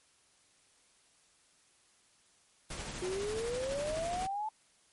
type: noise with tremolo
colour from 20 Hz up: pink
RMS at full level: -40 dBFS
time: 2.7-4.27 s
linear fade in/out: 5 ms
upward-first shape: triangle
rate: 12 Hz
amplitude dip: 40%
type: exponential sweep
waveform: sine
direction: up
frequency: 357.3 to 880 Hz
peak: -33 dBFS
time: 3.02-4.49 s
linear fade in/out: 5 ms
effects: white hiss -67 dBFS RMS until 4.92 s + MP3 48 kbps